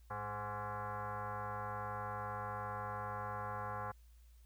sine tone with frequency modulation, 106.7 Hz, G#2, 47 cents sharp, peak -39 dBFS, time 0.1-3.92 s, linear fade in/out 10 ms, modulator 313 Hz, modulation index 4.2, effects added 58 Hz sine -58 dBFS peak until 4.45 s + white hiss -74 dBFS RMS until 4.45 s

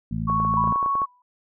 harmonic tone, 55 Hz, A1, in tune, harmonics 1 / 2 / 3 / 4, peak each -33 / -30 / -28 / -30 dBFS, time 0.11-0.73 s, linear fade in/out 5 ms
sine tone, 1109 Hz, C#6, in tune, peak -20 dBFS, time 0.27-1.06 s, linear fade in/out 20 ms
clicks, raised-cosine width 1 ms, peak -20 dBFS, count 12, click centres 0.299 / 0.401 / 0.449 / 0.539 / 0.641 / 0.675 / 0.724 / 0.759 / 0.828 / 0.861 / 0.954 / 1.018 s
sine tone with exponential decay, 987.8 Hz, B5, in tune, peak -20 dBFS, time 0.57-1.22 s, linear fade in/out 2 ms, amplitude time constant 140 ms
effects none

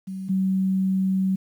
sine tone pair in turn, 190 / 190 Hz, F#3 / F#3, +46 / +46 cents, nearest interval unison, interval 0 cents, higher neither, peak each -29 / -19 dBFS, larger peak second, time 0.07-0.29 / 0.29-1.36 s, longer second, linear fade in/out 10 ms, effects 9-bit

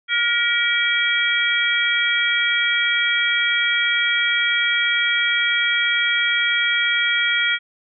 sine tone cluster, 1421 / 1917 / 2312 / 3270 Hz, F6 / A#6 / D7 / G#7, +30 / +48 / -28 / -28 cents, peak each -22 dBFS, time 0.08-7.59 s, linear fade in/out 50 ms, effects none

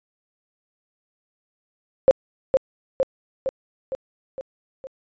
sine tone with echo, 530 Hz, C5, 22 cents sharp, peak -8 dBFS, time 2.08-2.11 s, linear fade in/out 0 ms, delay 460 ms, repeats 6, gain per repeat -4 dB, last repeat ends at 4.87 s, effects resampled to 16000 Hz

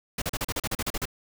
pink noise bursts, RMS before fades -29 dBFS, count 12, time 0.18-1.055 s, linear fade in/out 5 ms, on 39 ms, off 37 ms, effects none

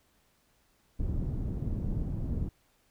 pink low-pass noise, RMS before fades -32 dBFS, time 0.99-2.49 s, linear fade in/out 10 ms, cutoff 200 Hz, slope 12 dB/octave, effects pink hiss -69 dBFS RMS until 2.9 s

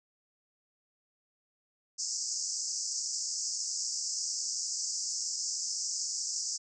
pink band-pass noise, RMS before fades -35 dBFS, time 1.98-6.58 s, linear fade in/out 20 ms, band 4900 to 7700 Hz, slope 96 dB/octave, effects none

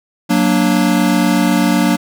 square chord, Gb augmented, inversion none, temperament equal, 185 / 233.1 / 293.7 Hz, Gb3 / Bb3 / D4, 0 / 0 / 0 cents, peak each -16 dBFS, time 0.29-1.97 s, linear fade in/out 20 ms, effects none

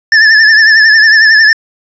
square tone with vibrato, 1753 Hz, A6, 7 cents flat, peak -3 dBFS, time 0.12-1.53 s, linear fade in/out 2 ms, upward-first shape triangle, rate 11 Hz, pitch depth 74 cents each way, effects resampled to 16000 Hz + 7-bit

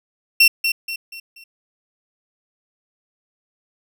30% pulse tone with echo, 2717 Hz, F7, 48 cents flat, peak -6 dBFS, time 0.4-0.48 s, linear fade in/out 5 ms, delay 240 ms, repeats 4, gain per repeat -8 dB, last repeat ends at 1.44 s, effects none

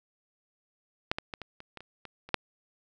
clicks, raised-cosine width 0.3 ms, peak -10 / -16 / -20 / -24 / -29 / -26 / -30 / -27 / -29 / -7 dBFS, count 10, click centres 1.115 / 1.185 / 1.338 / 1.417 / 1.604 / 1.773 / 1.806 / 2.053 / 2.29 / 2.343 s, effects none

